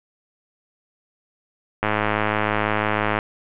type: click train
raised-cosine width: 0.5 ms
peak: -5 dBFS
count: 145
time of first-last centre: 1.83-3.188 s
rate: 106 Hz
effects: resampled to 8000 Hz + 7-bit